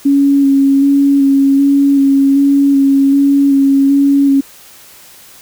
sine tone with vibrato, 277.2 Hz, C#4, in tune, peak -6 dBFS, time 0.05-4.41 s, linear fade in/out 10 ms, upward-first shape square, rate 1.3 Hz, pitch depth 15 cents each way, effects white hiss -39 dBFS RMS until 5.41 s

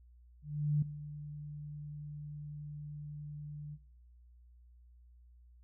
sine tone with ADSR envelope, 148.3 Hz, D3, 17 cents sharp, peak -26 dBFS, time 0.42-3.78 s, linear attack 400 ms, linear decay 6 ms, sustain -16 dB, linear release 45 ms, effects noise-tail reverb RT60 0.6 s tail -21 dB re dry + added 60 Hz sine -57 dBFS peak until 5.63 s

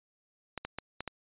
clicks, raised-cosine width 0.3 ms, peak -20 dBFS, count 5, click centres 0.577 / 0.65 / 0.786 / 1.006 / 1.077 s, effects resampled to 8000 Hz

